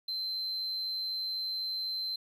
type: tone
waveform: triangle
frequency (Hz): 4096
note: C8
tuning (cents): -38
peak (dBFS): -30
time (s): 0.08-2.16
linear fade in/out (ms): 5
effects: tanh soft clip ceiling -28 dBFS